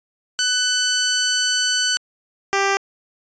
10% pulse tone pair in turn, 1500 / 393.8 Hz, F#6 / G4, +23 / +8 cents, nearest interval octave + major seventh, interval 2315 cents, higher first, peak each -8 dBFS, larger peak neither, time 0.39-1.97 / 2.53-2.77 s, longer first, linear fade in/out 0 ms, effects resampled to 16000 Hz

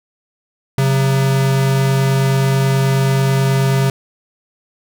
square tone pair together, 134.4 / 183.7 Hz, C3 / F#3, +47 / -12 cents, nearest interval perfect fourth, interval 541 cents, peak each -13 / -23 dBFS, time 0.78-3.9 s, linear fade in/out 2 ms, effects none

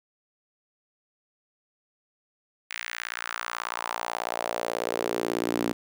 sawtooth tone with high-pass filter sweep, 58.27 Hz, A#1, in tune, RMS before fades -31 dBFS, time 2.7-5.73 s, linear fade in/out 5 ms, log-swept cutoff 2100 to 270 Hz, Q 2.4, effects none

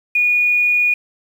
sine tone, 2451 Hz, D#7, 27 cents flat, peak -12 dBFS, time 0.15-0.94 s, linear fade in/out 5 ms, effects 7-bit

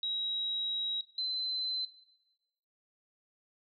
sine tone pair in turn, 3840 / 4058 Hz, B7 / B7, -49 / +46 cents, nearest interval minor second, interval 95 cents, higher second, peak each -31 / -31 dBFS, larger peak neither, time 0.03-1.01 / 1.18-1.85 s, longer first, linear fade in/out 2 ms, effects noise-tail reverb RT60 1.0 s tail -17 dB re dry

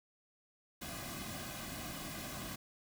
pink noise with comb filter, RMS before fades -44 dBFS, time 0.81-2.56 s, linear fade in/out 10 ms, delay 2.2 ms, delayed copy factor -0.75, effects none

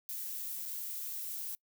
violet noise with dropouts, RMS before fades -40 dBFS, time 0.09-1.55 s, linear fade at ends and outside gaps 0 ms, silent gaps 0.654-0.659 s, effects noise-tail reverb RT60 0.1 s tail -25 dB re dry

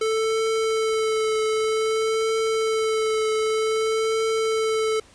square tone with vibrato, 440 Hz, A4, in tune, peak -21 dBFS, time 0.01-5 s, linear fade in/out 5 ms, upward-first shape triangle, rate 0.53 Hz, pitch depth 19 cents each way, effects pink hiss -52 dBFS RMS until 5.14 s + resampled to 22050 Hz

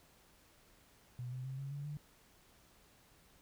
sine tone with pitch steps, 123.47 / 127.97 / 132.64 / 137.47 / 142.49 / 147.68 Hz, B2 / C3 / C3 / C#3 / C#3 / D3, 0 / -38 / +24 / -14 / +48 / +10 cents, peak -40 dBFS, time 1.19-1.97 s, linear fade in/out 0 ms, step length 130 ms, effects pink hiss -66 dBFS RMS until 3.41 s

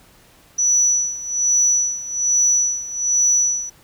sine tone with tremolo, 5920 Hz, F#8, in tune, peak -11 dBFS, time 0.58-3.7 s, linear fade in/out 10 ms, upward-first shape sine, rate 1.2 Hz, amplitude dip 85%, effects tanh soft clip ceiling -9 dBFS + pink hiss -51 dBFS RMS until 3.83 s

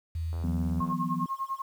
sine tone, 81.9 Hz, E2, 11 cents flat, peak -29 dBFS, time 0.15-0.81 s, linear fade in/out 5 ms
click train, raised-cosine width 1 ms, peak -32 dBFS, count 51, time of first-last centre 0.33-0.925 s, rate 84.1 Hz
sine chord, E suspended second, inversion none, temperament equal with one note detuned, 164.81 / 182.45 / 246.9 Hz, E3 / F#3 / B3, 0 / -24 / 0 cents, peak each -33 dBFS, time 0.44-1.26 s, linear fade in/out 2 ms
sine tone with tremolo, 1076 Hz, C6, 48 cents sharp, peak -27 dBFS, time 0.8-1.62 s, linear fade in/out 5 ms, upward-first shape sine, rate 10 Hz, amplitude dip 95%
effects 9-bit

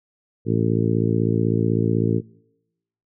harmonic tone, 56 Hz, A1, 31 cents sharp, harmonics 2 / 3 / 4 / 5 / 6 / 7 / 8, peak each -22 / -24 / -25 / -26 / -27 / -27 / -28 dBFS, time 0.45-2.22 s, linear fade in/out 50 ms, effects noise-tail reverb RT60 0.9 s tail -25 dB re dry

